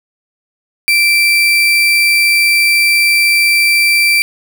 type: tone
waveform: 35% pulse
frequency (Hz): 2343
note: D7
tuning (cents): -5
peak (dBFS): -6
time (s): 0.88-4.22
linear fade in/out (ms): 0
effects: none